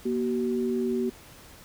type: tone pair together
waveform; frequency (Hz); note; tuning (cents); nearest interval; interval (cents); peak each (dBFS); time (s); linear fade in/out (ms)
sine; 238.6 / 378.8; A#3 / F#4; +41 / +41; minor sixth; 800; -27; 0.05-1.1; 10
effects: pink hiss -50 dBFS RMS until 1.64 s